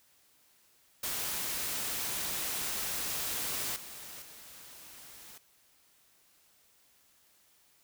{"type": "noise with level steps", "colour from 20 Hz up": "white", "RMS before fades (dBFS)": [-35, -46, -51], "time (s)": [1.03, 5.38], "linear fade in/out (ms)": 5, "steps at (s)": [3.76, 4.22], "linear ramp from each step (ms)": 2, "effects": ["white hiss -66 dBFS RMS until 7.83 s"]}